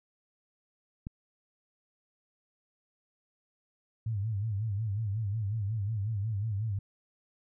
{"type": "click", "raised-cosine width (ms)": 5, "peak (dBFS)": -25, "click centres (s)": 1.069}
{"type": "tone with vibrato", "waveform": "sine", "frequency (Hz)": 105.4, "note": "G#2", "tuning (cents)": 26, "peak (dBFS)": -29, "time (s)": [4.06, 6.79], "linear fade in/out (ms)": 5, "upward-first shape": "sine", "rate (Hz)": 5.5, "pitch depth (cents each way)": 140}
{"effects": []}